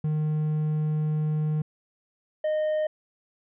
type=tone pair in turn; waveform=triangle; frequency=153.4 / 616.1 Hz; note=D#3 / D#5; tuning=-24 / -17 cents; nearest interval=2 octaves; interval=2407 cents; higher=second; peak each=-21 dBFS; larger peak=neither; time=0.04-1.62 / 2.44-2.87 s; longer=first; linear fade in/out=5 ms; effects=resampled to 8000 Hz